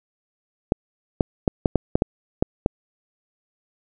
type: clicks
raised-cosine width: 2 ms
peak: -3 dBFS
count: 9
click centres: 0.721 / 1.208 / 1.478 / 1.658 / 1.757 / 1.955 / 2.021 / 2.425 / 2.661 s
effects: none